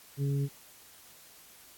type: harmonic tone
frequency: 139.9 Hz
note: C#3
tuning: 16 cents sharp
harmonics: 1 / 2 / 3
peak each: -27 / -39 / -40 dBFS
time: 0.17-0.49 s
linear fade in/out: 50 ms
effects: white hiss -55 dBFS RMS until 1.77 s + AAC 64 kbps